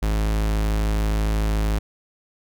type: tone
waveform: 45% pulse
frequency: 53 Hz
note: G#1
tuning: 36 cents sharp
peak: -19 dBFS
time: 0.02-1.79 s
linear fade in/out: 10 ms
effects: none